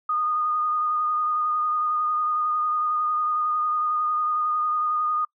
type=tone with vibrato; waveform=sine; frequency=1230 Hz; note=D#6; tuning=20 cents flat; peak=-21 dBFS; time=0.09-5.25 s; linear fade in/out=5 ms; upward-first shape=sine; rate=11 Hz; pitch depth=19 cents each way; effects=noise-tail reverb RT60 0.1 s tail -25 dB re dry